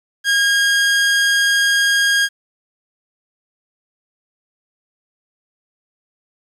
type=tone; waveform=sawtooth; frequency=1627 Hz; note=G#6; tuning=36 cents flat; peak=-9 dBFS; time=0.24-2.29 s; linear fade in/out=50 ms; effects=low-pass 9000 Hz 12 dB/octave + 8-bit